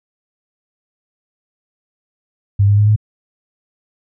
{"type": "tone with pitch steps", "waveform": "sine", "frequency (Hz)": [100, 102.16, 104.37, 106.62], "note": ["G2", "G#2", "G#2", "G#2"], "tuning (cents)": [35, -28, 9, 46], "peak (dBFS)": -8, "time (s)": [2.59, 2.962], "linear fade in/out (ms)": 10, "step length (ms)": 93, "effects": []}